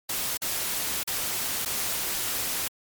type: noise with dropouts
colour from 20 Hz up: white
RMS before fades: -29 dBFS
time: 0.09-2.68 s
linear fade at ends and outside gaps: 5 ms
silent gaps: 0.373-0.418 / 1.034-1.074 / 1.651-1.658 s
effects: MP3 96 kbps